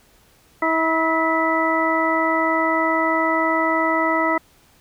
harmonic tone with a mistuned harmonic, 323.2 Hz, E4, 34 cents flat, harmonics 1 / 2 / 3 / 4 / 6, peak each -23 / -23 / -23 / -23 / -23 dBFS, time 0.62-4.38 s, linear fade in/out 5 ms, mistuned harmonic 6, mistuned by +36 cents, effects pink hiss -55 dBFS RMS until 4.8 s

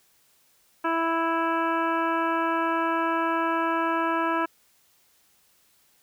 harmonic tone, 329.7 Hz, E4, in tune, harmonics 1 / 2 / 3 / 4 / 5 / 7 / 8 / 9, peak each -28 / -31 / -27 / -29 / -32 / -41 / -41 / -48 dBFS, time 0.84-4.46 s, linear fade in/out 10 ms, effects white hiss -63 dBFS RMS until 6.02 s

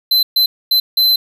square tone bursts at uneven times, 4059 Hz, B7, 47 cents sharp, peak -10 dBFS, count 4, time 0.11-0.23 / 0.36-0.46 / 0.71-0.8 / 0.97-1.16 s, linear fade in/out 5 ms, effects 8-bit

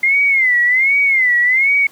sine tone with vibrato, 2087 Hz, C7, 5 cents flat, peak -10 dBFS, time 0.03-1.87 s, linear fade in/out 5 ms, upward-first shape sine, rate 1.3 Hz, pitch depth 140 cents each way, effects pink hiss -45 dBFS RMS until 1.91 s + high-pass 200 Hz 12 dB/octave

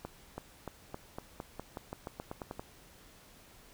accelerating click train, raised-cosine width 1 ms, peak -25 dBFS, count 15, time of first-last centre 0.05-2.595 s, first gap 330 ms, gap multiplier 0.9, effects pink hiss -58 dBFS RMS until 3.73 s

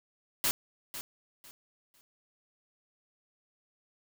white noise with echo, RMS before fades -28 dBFS, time 0.44-0.51 s, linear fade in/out 0 ms, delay 500 ms, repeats 3, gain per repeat -12 dB, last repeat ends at 2.01 s, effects none

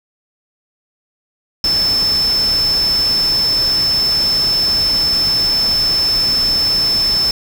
sine tone in noise, 5274 Hz, E8, in tune, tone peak -12 dBFS, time 1.64-7.31 s, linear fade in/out 2 ms, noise pink, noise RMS -26 dBFS, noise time 1.64-7.31 s, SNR +11 dB, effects none

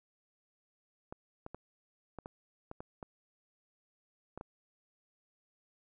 clicks, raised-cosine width 1 ms, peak -29 dBFS, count 10, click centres 1.125 / 1.464 / 1.546 / 2.187 / 2.259 / 2.714 / 2.805 / 3.028 / 4.376 / 4.411 s, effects none

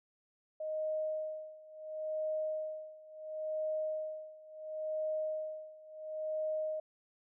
sine tone with tremolo, 622.3 Hz, D#5, in tune, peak -32 dBFS, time 0.6-6.8 s, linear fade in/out 5 ms, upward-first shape sine, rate 0.72 Hz, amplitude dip 90%, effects none

